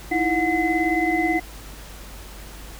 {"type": "tone cluster", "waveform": "sine", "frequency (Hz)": [315.9, 334.3, 729, 2037], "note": ["D#4", "E4", "F#5", "C7"], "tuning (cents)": [26, 24, -26, -47], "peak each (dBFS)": -24, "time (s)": [0.11, 1.4], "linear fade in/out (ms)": 10, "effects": ["added 50 Hz sine -39 dBFS peak until 2.79 s", "pink hiss -42 dBFS RMS until 2.79 s"]}